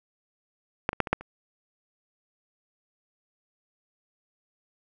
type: clicks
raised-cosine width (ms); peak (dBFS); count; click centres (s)
0.5; -8 / -18 / -6 / -18 / -6 / -26; 6; 0.891 / 0.931 / 1.003 / 1.072 / 1.13 / 1.21
effects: none